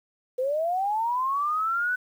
sine linear sweep, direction up, 493.9 to 1508 Hz, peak -23 dBFS, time 0.38-1.96 s, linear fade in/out 10 ms, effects 9-bit

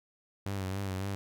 sawtooth tone with vibrato, 96.5 Hz, G2, 27 cents flat, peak -29 dBFS, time 0.46-1.15 s, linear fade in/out 0 ms, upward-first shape sine, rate 3.6 Hz, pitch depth 59 cents each way, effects none

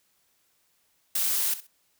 blue noise with echo, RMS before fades -26 dBFS, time 1.15-1.54 s, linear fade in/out 5 ms, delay 65 ms, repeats 2, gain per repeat -14 dB, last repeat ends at 1.67 s, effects white hiss -69 dBFS RMS until 1.99 s

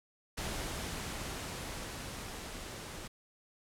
pink noise with level ramp, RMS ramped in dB -38 to -45 dBFS, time 0.37-3.08 s, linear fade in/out 10 ms, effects low-pass 11000 Hz 12 dB/octave

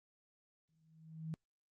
sine tone with exponential growth, 159.7 Hz, D#3, 45 cents sharp, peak -37 dBFS, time 0.69-1.34 s, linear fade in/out 0 ms, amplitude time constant 140 ms, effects Opus 32 kbps

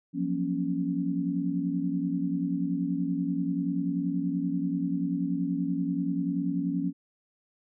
sine chord, Gb major seventh, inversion third, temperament equal with one note detuned, 174.61 / 185 / 237.6 / 277.2 Hz, F3 / Gb3 / Bb3 / Db4, 0 / 0 / +33 / 0 cents, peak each -31 / -34 / -35 / -29 dBFS, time 0.13-6.93 s, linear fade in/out 50 ms, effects none

